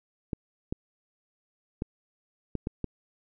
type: clicks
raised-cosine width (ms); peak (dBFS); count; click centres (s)
3; -17; 6; 0.332 / 0.725 / 1.821 / 2.553 / 2.671 / 2.843
effects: none